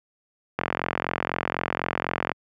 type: click train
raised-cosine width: 0.5 ms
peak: -8 dBFS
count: 77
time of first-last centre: 0.59-2.317 s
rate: 44 Hz
effects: high-pass 100 Hz 12 dB/octave